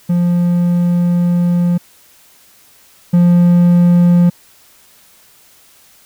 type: tone pair in turn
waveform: triangle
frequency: 174.8 / 174.8 Hz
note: F3 / F3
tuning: +2 / +2 cents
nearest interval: unison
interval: 0 cents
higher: neither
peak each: -8 / -4 dBFS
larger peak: second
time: 0.09-1.78 / 3.13-4.3 s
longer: first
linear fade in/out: 10 ms
effects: white hiss -47 dBFS RMS until 6.05 s